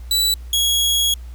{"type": "tone pair in turn", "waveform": "sawtooth", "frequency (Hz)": [3951, 3322], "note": ["B7", "G#7"], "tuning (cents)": [0, 0], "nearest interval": "minor third", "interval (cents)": 300, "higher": "first", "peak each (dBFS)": -12, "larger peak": "neither", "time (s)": [[0.11, 0.34], [0.53, 1.14]], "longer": "second", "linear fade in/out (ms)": 2, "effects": ["added 60 Hz sine -31 dBFS peak until 1.34 s", "pink hiss -52 dBFS RMS until 1.34 s"]}